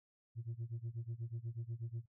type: tone with tremolo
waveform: sine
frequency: 116.2 Hz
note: A#2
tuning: 5 cents flat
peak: -35 dBFS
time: 0.35-2.06 s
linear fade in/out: 50 ms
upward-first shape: sine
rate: 8.2 Hz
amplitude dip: 95%
effects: noise-tail reverb RT60 0.1 s tail -22 dB re dry + tanh soft clip ceiling -37 dBFS